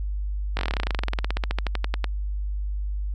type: slowing click train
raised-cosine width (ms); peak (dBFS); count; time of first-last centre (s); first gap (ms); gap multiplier
0.3; -10; 30; 0.57-2.043; 20; 1.06
effects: added 50 Hz sine -25 dBFS peak until 3.14 s